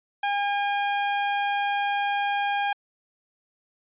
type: tone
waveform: sawtooth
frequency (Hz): 810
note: G#5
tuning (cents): -43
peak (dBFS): -19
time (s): 0.23-2.73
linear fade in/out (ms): 5
effects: resampled to 8000 Hz